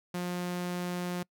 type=tone; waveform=sawtooth; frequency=177.8 Hz; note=F3; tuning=31 cents sharp; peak=-28 dBFS; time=0.14-1.23 s; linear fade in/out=5 ms; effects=noise-tail reverb RT60 0.1 s tail -26 dB re dry

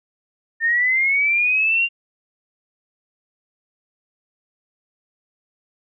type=linear sweep; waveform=sine; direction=up; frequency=1800 to 2794 Hz; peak=-15 dBFS; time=0.6-1.89 s; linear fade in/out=50 ms; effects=none

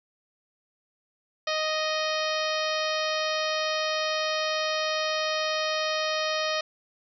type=harmonic tone with a mistuned harmonic; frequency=622.3 Hz; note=D#5; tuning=in tune; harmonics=1 / 2 / 3 / 4 / 5 / 6 / 7 / 8 / 9; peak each=-29 / -32 / -34 / -35 / -36 / -37 / -37 / -38 / -39 dBFS; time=1.47-6.61 s; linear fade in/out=5 ms; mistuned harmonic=7; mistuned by=-23 cents; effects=none

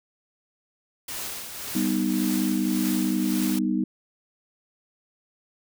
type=noise with tremolo; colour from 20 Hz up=white; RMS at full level=-32 dBFS; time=1.08-3.59 s; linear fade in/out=5 ms; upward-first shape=triangle; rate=1.8 Hz; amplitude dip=55%
type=chord; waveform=sine; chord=G augmented; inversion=none; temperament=equal; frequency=196 / 246.9 / 311.1 Hz; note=G3 / B3 / D#4; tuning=0 / 0 / 0 cents; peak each=-26 dBFS; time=1.75-3.84 s; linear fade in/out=5 ms
effects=none

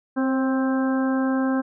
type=harmonic tone with a mistuned harmonic; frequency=262.9 Hz; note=C4; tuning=8 cents sharp; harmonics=1 / 2 / 3 / 4 / 5 / 6; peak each=-20 / -29 / -33 / -34 / -36 / -34 dBFS; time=0.16-1.62 s; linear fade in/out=20 ms; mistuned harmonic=2; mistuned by=+23 cents; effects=none

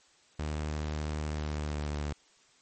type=tone with pitch glide; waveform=sawtooth; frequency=76 to 73.71 Hz; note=D#2 to D2; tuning=-40 to +7 cents; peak=-28 dBFS; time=0.39-2.13 s; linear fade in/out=5 ms; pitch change=-53 cents; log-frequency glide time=1.3-1.99 s; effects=white hiss -63 dBFS RMS until 2.61 s + MP3 32 kbps

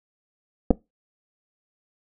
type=clicks; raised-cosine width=2 ms; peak=-4 dBFS; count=2; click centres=0.706 / 0.71 s; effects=noise-tail reverb RT60 0.2 s tail -21 dB re dry

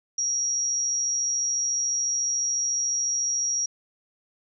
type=tone with amplitude modulation; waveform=sine; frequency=5680 Hz; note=F8; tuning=28 cents sharp; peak=-21 dBFS; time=0.18-3.66 s; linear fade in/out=5 ms; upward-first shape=sine; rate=134 Hz; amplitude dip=40%; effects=none

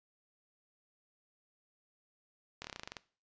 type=slowing click train; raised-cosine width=0.2 ms; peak=-24 dBFS; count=11; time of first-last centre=2.62-2.968 s; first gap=24 ms; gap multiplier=1.08; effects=noise-tail reverb RT60 0.4 s tail -19 dB re dry + resampled to 16000 Hz

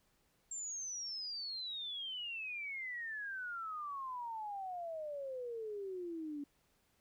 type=exponential sweep; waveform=sine; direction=down; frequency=7459 to 282.1 Hz; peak=-40 dBFS; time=0.51-6.44 s; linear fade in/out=5 ms; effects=pink hiss -75 dBFS RMS until 7 s

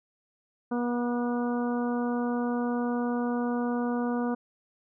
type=harmonic tone with a mistuned harmonic; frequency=241.3 Hz; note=B3; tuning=40 cents flat; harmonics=1 / 2 / 3 / 4 / 5 / 6; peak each=-27 / -33 / -37 / -39 / -41 / -43 dBFS; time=0.71-4.35 s; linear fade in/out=10 ms; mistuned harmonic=6; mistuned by=+20 cents; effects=none

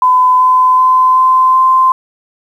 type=tone with pitch steps; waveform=sine; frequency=1011 / 1018 / 1025.1 / 1032.2 / 1039.4 Hz; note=B5 / C6 / C6 / C6 / C6; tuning=+40 / -48 / -36 / -24 / -12 cents; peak=-5 dBFS; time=0.02-1.92 s; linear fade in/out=2 ms; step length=380 ms; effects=7-bit

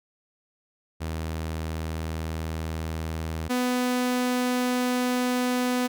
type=tone pair in turn; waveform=sawtooth; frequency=80.1 / 249.2 Hz; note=E2 / B3; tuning=-49 / +16 cents; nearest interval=octave + minor sixth; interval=1965 cents; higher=second; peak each=-25 / -19 dBFS; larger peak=second; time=1-3.49 / 3.49-5.88 s; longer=first; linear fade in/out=20 ms; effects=none

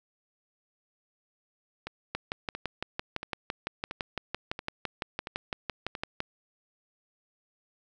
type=two click trains; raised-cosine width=0.3 ms; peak=-20 / -15 dBFS; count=7 / 25; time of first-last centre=1.87-5.952 / 2.15-6.204 s; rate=1.47 / 5.92 Hz; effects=none

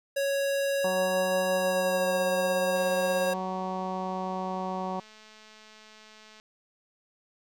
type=tone with pitch glide; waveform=square; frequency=554.4 to 543.3 Hz; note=C#5 to C#5; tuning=0 to -35 cents; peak=-26 dBFS; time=0.16-3.34 s; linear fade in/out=10 ms; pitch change=-35 cents; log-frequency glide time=1.51-2.17 s
type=harmonic tone; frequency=186.7 Hz; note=F#3; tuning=16 cents sharp; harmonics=1 / 2 / 3 / 4 / 5 / 6; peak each=-35 / -39 / -38 / -35 / -37 / -40 dBFS; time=0.84-5 s; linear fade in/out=5 ms
type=click train; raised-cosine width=0.2 ms; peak=-35 dBFS; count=787; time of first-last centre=2.76-6.399 s; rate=216 Hz
effects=none

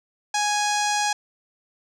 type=tone with low-pass filter; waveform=sawtooth; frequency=830.6 Hz; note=G#5; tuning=in tune; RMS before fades=-23 dBFS; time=0.34-1.13 s; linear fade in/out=5 ms; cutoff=6700 Hz; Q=2.7; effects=none

